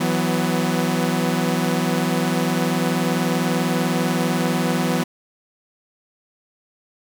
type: chord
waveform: sawtooth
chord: E suspended second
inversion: none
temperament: equal with one note detuned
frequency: 164.81 / 185 / 249.4 Hz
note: E3 / F#3 / B3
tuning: 0 / 0 / +17 cents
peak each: -19 dBFS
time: 0-5.04 s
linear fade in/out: 10 ms
effects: none